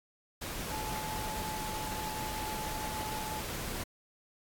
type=tone in noise; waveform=sine; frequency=864 Hz; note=A5; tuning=32 cents flat; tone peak=-39 dBFS; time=0.71-3.4 s; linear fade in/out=10 ms; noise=pink; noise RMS=-39 dBFS; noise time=0.41-3.84 s; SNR=-3 dB; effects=AAC 64 kbps